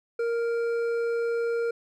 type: tone with hard clipping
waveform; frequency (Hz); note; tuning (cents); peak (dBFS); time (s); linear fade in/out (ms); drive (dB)
sine; 466.2; A#4; 0; -26; 0.19-1.71; 5; 7
effects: none